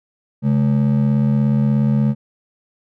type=ring-modulated tone; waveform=triangle; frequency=174.61 Hz; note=F3; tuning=in tune; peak=-8 dBFS; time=0.42-2.15 s; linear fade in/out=50 ms; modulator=38.4 Hz; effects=none